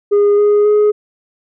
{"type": "tone with pitch steps", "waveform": "sine", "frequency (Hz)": [409.3, 414.3, 419.4], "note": ["G#4", "G#4", "G#4"], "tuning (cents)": [-25, -4, 17], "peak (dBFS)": -5, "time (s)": [0.11, 0.92], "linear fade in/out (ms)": 20, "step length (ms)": 270, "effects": ["tanh soft clip ceiling -7 dBFS"]}